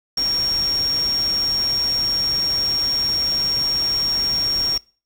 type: tone in noise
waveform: sine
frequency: 5550 Hz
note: F8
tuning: 12 cents flat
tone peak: -18 dBFS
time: 0.17-4.78 s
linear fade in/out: 5 ms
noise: pink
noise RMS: -33 dBFS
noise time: 0.17-4.78 s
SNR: +12 dB
effects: noise-tail reverb RT60 0.4 s tail -24 dB re dry